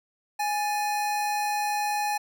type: tone pair together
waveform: square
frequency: 830.6 / 1760 Hz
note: G#5 / A6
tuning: 0 / 0 cents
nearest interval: octave + minor second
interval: 1300 cents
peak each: -26 / -37 dBFS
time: 0.39-2.18 s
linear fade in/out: 10 ms
effects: none